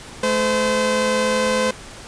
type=tone pair together; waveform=sawtooth; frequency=215.7 / 513 Hz; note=A3 / C5; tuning=-34 / -34 cents; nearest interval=octave + minor third; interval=1500 cents; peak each=-19 / -14 dBFS; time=0.23-1.71 s; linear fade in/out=5 ms; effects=pink hiss -38 dBFS RMS until 2.07 s + resampled to 22050 Hz